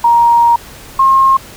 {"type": "tone pair in turn", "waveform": "sine", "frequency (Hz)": [940, 1071.3], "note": ["A#5", "C6"], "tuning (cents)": [14, 41], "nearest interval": "major second", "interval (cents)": 227, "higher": "second", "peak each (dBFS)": -5, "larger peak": "neither", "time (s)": [[0.04, 0.56], [0.99, 1.37]], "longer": "first", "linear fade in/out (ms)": 5, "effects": ["pink hiss -34 dBFS RMS until 1.56 s"]}